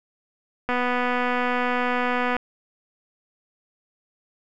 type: click train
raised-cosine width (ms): 0.5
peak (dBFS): -10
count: 415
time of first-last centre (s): 0.69-2.366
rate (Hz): 247
effects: none